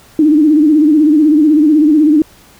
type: tone with vibrato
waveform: sine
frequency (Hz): 303.7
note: D#4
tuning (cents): -42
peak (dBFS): -5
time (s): 0.19-2.22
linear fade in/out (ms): 2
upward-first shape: sine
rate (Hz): 16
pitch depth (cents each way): 89
effects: pink hiss -43 dBFS RMS until 2.59 s